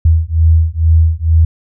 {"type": "beating tone pair", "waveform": "sine", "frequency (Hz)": [80, 82.2], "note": ["D#2", "E2"], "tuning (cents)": [49, -4], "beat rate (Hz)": 2.2, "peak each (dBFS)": -10, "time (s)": [0.05, 1.45], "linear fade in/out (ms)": 5, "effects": []}